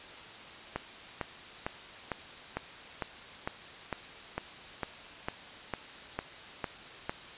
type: click train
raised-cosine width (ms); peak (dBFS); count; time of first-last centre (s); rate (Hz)
0.5; -17; 15; 0.76-7.095; 2.21
effects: white hiss -47 dBFS RMS until 7.37 s + resampled to 8000 Hz